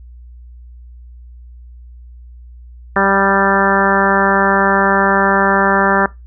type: harmonic tone with a mistuned harmonic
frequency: 196 Hz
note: G3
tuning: in tune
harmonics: 1 / 2 / 3 / 4 / 5 / 6 / 7 / 8 / 9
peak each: -19 / -19 / -19 / -19 / -19 / -19 / -19 / -19 / -19 dBFS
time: 2.96-6.06 s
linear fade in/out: 2 ms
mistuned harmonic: 6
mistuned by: +18 cents
effects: noise-tail reverb RT60 0.2 s tail -21 dB re dry + added 60 Hz sine -34 dBFS peak until 6.26 s